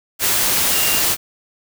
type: tone in noise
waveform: sine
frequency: 2794 Hz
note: F7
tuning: in tune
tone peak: -24 dBFS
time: 0.71-1.03 s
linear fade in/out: 50 ms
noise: white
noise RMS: -17 dBFS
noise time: 0.19-1.17 s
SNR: -10 dB
effects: none